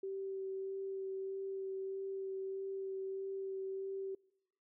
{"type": "tone with vibrato", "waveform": "sine", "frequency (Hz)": 386.1, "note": "G4", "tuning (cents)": -26, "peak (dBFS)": -38, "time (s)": [0.03, 4.15], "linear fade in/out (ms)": 5, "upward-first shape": "sine", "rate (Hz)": 1.6, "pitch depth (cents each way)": 10, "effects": ["noise-tail reverb RT60 0.9 s tail -24 dB re dry"]}